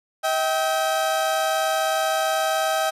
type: tone pair together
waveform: 30% pulse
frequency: 639 / 778 Hz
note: D#5 / G5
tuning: +46 / -13 cents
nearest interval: minor third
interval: 341 cents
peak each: -20 / -21 dBFS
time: 0.23-2.91 s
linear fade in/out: 20 ms
effects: resampled to 32000 Hz